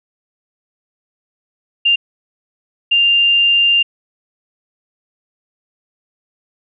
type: tone bursts at uneven times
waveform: sine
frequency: 2794 Hz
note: F7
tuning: in tune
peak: -9 dBFS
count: 2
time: 1.85-1.96 / 2.91-3.83 s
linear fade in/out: 10 ms
effects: none